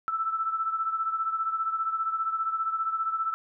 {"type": "beating tone pair", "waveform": "sine", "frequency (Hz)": [1318.5, 1333.5], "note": ["E6", "E6"], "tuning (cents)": [0, 20], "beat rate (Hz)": 15, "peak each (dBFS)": [-27, -33], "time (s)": [0.08, 3.34], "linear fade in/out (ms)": 0, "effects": []}